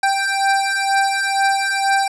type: beating tone pair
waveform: 25% pulse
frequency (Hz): 784 / 786.1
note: G5 / G5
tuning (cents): 0 / +5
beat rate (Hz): 2.1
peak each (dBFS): -15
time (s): 0.03-2.08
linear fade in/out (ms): 5
effects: resampled to 24000 Hz